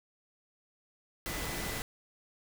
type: tone in noise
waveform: sine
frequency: 2000 Hz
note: B6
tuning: 21 cents sharp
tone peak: -45 dBFS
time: 1.26-1.82 s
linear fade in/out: 0 ms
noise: pink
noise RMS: -37 dBFS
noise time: 1.26-1.82 s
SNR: -11 dB
effects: none